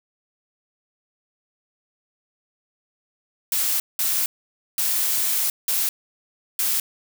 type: noise bursts at uneven times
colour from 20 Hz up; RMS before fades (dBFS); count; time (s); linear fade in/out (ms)
blue; -22; 5; 3.52-3.8 / 3.99-4.26 / 4.78-5.5 / 5.68-5.89 / 6.59-6.8; 2
effects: none